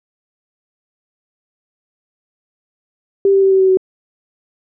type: tone with pitch steps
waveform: sine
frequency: 393.5 / 389.9 / 386.3 / 382.7 / 379.2 / 375.7 Hz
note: G4 / G4 / G4 / G4 / F#4 / F#4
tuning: +7 / -9 / -25 / -42 / +43 / +26 cents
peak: -8 dBFS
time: 3.25-3.772 s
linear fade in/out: 2 ms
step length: 87 ms
effects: none